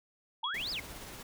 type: exponential two-way sweep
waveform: sine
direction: up then down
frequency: 858 to 5310 to 1996 Hz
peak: -34 dBFS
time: 0.43-0.8 s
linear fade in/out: 5 ms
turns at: 0.71 s
type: tone with exponential decay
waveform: sine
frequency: 3322 Hz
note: G#7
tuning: in tune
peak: -31 dBFS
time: 0.44-0.74 s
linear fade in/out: 2 ms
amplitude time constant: 65 ms
type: noise with tremolo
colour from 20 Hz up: pink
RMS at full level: -45 dBFS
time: 0.54-1.23 s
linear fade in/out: 5 ms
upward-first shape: sine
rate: 17 Hz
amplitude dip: 30%
effects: none